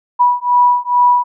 sine beating tone pair, 977 / 979.3 Hz, B5 / B5, -19 / -15 cents, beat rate 2.3 Hz, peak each -12 dBFS, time 0.19-1.24 s, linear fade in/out 20 ms, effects none

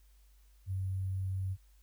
sine tone with sample-and-hold, 95 Hz, F#2, 46 cents sharp, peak -32 dBFS, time 0.66-1.57 s, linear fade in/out 50 ms, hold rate 11025 Hz, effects added 50 Hz sine -59 dBFS peak until 1.82 s + white hiss -72 dBFS RMS until 1.82 s

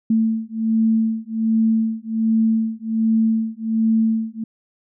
sine beating tone pair, 222.3 / 223.6 Hz, A3 / A3, +18 / +28 cents, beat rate 1.3 Hz, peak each -19 dBFS, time 0.1-4.44 s, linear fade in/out 5 ms, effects none

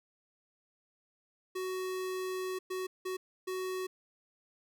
square tone bursts at uneven times, 372.3 Hz, F#4, 11 cents sharp, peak -35 dBFS, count 4, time 1.55-2.59 / 2.7-2.87 / 3.05-3.17 / 3.47-3.87 s, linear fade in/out 10 ms, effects none

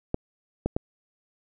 clicks, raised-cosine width 2 ms, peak -11 dBFS, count 3, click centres 0.144 / 0.66 / 0.765 s, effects none

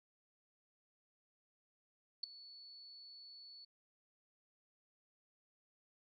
sine tone with ADSR envelope, 4435 Hz, C#8, in tune, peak -33 dBFS, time 2.23-3.65 s, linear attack 7 ms, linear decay 6 ms, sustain -20 dB, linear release 8 ms, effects none

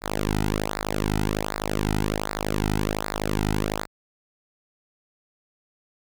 sawtooth tone with flanger, 51.91 Hz, G#1, in tune, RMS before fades -26 dBFS, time 0.01-3.87 s, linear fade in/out 50 ms, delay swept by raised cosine 0.32 to 1.82 ms, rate 1.3 Hz, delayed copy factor -0.95, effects none

